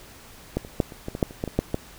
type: clicks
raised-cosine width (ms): 2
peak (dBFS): -10 / -26 / -6 / -26 / -17 / -17 / -6 / -26 / -12 / -17 / -6 / -10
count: 12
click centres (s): 0.57 / 0.649 / 0.802 / 0.922 / 1.084 / 1.151 / 1.228 / 1.309 / 1.439 / 1.477 / 1.59 / 1.744
effects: pink hiss -47 dBFS RMS until 1.98 s